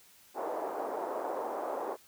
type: band-pass noise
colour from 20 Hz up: white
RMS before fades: -36 dBFS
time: 0.34-1.97 s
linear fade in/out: 50 ms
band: 360 to 890 Hz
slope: 24 dB/octave
effects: white hiss -60 dBFS RMS until 2.07 s